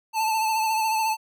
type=tone with vibrato; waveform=square; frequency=880 Hz; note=A5; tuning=in tune; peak=-22 dBFS; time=0.13-1.17 s; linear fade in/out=50 ms; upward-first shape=triangle; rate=14 Hz; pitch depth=43 cents each way; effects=none